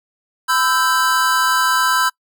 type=chord; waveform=square; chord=E minor; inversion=second; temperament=equal with one note detuned; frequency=1006.8 / 1318.5 / 1568 Hz; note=B5 / E6 / G6; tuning=+33 / 0 / 0 cents; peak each=-19 dBFS; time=0.48-2.1 s; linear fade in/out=20 ms; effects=noise-tail reverb RT60 0.1 s tail -25 dB re dry